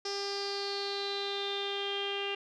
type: tone with low-pass filter sweep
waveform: sawtooth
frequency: 399.2 Hz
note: G4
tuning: 32 cents sharp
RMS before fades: -35 dBFS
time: 0.05-2.35 s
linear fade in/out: 5 ms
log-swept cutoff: 5300 to 2900 Hz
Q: 9.1
effects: none